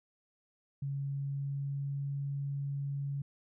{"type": "tone with pitch glide", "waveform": "sine", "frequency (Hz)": [139.2, 140.25], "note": ["C#3", "C#3"], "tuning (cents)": [8, 21], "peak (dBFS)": -33, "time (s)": [0.82, 3.22], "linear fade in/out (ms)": 5, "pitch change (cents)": 13, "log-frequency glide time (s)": [1.1, 2.13], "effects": []}